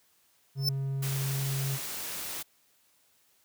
triangle tone, 136.1 Hz, C#3, 31 cents flat, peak -27 dBFS, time 0.55-1.79 s, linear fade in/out 50 ms
45% pulse tone with exponential growth, 5290 Hz, E8, 5 cents sharp, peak -22 dBFS, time 0.57-0.69 s, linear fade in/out 5 ms, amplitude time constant 26 ms
white noise, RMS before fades -37 dBFS, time 1.02-2.43 s, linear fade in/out 10 ms
effects white hiss -67 dBFS RMS until 3.44 s + high-pass 60 Hz 12 dB/octave

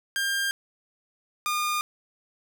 sawtooth tone pair in turn, 1600 / 1214.5 Hz, G6 / D#6, +35 / -42 cents, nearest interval perfect fourth, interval 477 cents, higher first, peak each -21 dBFS, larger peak neither, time 0.16-0.51 / 1.46-1.81 s, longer neither, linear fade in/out 0 ms, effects none

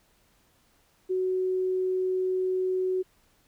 sine tone, 371.7 Hz, F#4, 8 cents sharp, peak -24 dBFS, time 1.09-3.03 s, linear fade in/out 20 ms, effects pink hiss -65 dBFS RMS until 3.47 s

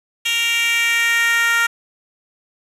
10% pulse tone with high-pass filter sweep, 464.8 Hz, A#4, 5 cents flat, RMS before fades -17 dBFS, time 0.25-1.67 s, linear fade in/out 10 ms, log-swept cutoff 2900 to 1500 Hz, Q 3, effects resampled to 32000 Hz + 7-bit

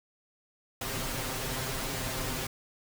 pink noise with comb filter, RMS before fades -34 dBFS, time 0.81-2.47 s, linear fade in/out 5 ms, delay 7.6 ms, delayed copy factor +1, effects none

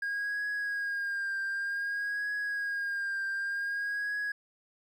triangle tone with vibrato, 1626 Hz, G#6, 37 cents flat, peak -28 dBFS, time 0.02-4.32 s, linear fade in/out 5 ms, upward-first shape triangle, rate 0.54 Hz, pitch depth 46 cents each way, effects tanh soft clip ceiling -25 dBFS

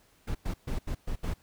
brown noise bursts at uneven times, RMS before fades -31 dBFS, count 6, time 0.27-0.35 / 0.45-0.54 / 0.67-0.79 / 0.87-0.95 / 1.07-1.16 / 1.23-1.34 s, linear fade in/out 10 ms, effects pink hiss -64 dBFS RMS until 1.42 s

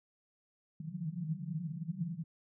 pink band-pass noise, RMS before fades -39 dBFS, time 0.8-2.24 s, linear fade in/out 5 ms, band 150 to 180 Hz, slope 96 dB/octave, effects none

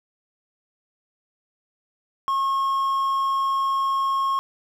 triangle tone, 1085 Hz, C#6, 37 cents flat, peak -18 dBFS, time 2.28-4.39 s, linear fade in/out 0 ms, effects 9-bit

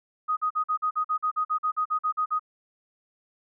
sine tone bursts, 1249 Hz, D#6, 6 cents sharp, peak -22 dBFS, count 16, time 0.28-2.395 s, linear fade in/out 20 ms, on 90 ms, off 45 ms, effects none

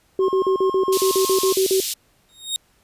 sine tone bursts, 380.7 Hz, F#4, 49 cents sharp, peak -15 dBFS, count 12, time 0.19-1.802 s, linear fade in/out 2 ms, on 94 ms, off 44 ms
triangle tone with tremolo, 1071 Hz, C6, 40 cents sharp, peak -22 dBFS, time 0.19-1.55 s, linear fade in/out 50 ms, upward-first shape triangle, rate 4.7 Hz, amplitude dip 30%
pink high-pass noise, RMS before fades -25 dBFS, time 0.92-1.94 s, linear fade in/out 10 ms, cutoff 3400 Hz, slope 24 dB/octave
sawtooth tone with exponential growth, 3729 Hz, A#7, in tune, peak -15 dBFS, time 2.29-2.56 s, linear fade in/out 0 ms, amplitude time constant 57 ms
effects pink hiss -60 dBFS RMS until 2.83 s + resampled to 32000 Hz

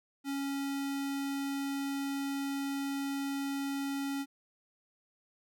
square tone with notch filter, 277.2 Hz, C#4, in tune, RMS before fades -35 dBFS, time 0.24-4.26 s, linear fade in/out 50 ms, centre 640 Hz, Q 2, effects none

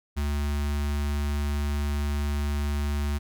square tone with notch filter, 72.3 Hz, D2, 27 cents flat, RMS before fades -27 dBFS, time 0.16-3.19 s, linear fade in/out 20 ms, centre 520 Hz, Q 1.3, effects none

